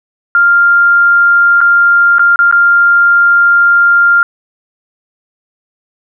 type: tone with dropouts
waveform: sine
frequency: 1396.9 Hz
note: F6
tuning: in tune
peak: -4 dBFS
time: 0.35-4.23 s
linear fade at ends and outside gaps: 1 ms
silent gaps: 1.606-1.613 / 2.184-2.194 / 2.359-2.39 / 2.513-2.525 s
effects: none